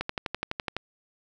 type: click train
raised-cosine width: 0.3 ms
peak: -13 dBFS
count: 10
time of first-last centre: 0.01-0.766 s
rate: 11.9 Hz
effects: none